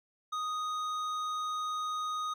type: tone with hard clipping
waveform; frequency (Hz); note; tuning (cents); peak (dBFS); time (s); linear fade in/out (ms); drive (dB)
triangle; 1244.5; D#6; 0; -34; 0.32-2.34; 10; 13
effects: none